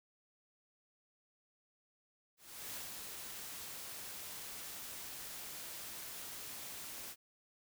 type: noise with ADSR envelope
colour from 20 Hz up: white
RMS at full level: -44 dBFS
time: 2.37-7.16 s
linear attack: 370 ms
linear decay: 140 ms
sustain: -3 dB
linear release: 54 ms
effects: none